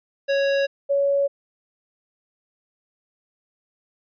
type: tone pair in turn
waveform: square / sine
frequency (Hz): 554.4 / 560.2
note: C#5 / C#5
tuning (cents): 0 / +18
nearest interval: unison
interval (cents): 18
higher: second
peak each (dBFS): -19 / -17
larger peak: second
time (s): 0.28-0.67 / 0.89-1.28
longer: neither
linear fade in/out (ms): 20
effects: resampled to 11025 Hz